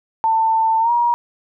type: tone with pitch glide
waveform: sine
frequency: 893 to 951.6 Hz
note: A5 to A#5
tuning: +25 to +35 cents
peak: -13 dBFS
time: 0.24-1.14 s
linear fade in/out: 0 ms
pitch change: +110 cents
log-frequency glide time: 0.8-0.91 s
effects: none